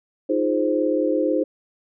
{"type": "chord", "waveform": "sine", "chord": "F minor seventh", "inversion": "third", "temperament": "equal", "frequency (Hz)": [311.1, 349.2, 415.3, 523.3], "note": ["Eb4", "F4", "Ab4", "C5"], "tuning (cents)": [0, 0, 0, 0], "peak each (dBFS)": [-22, -26, -26, -22], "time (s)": [0.29, 1.44], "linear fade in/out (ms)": 10, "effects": []}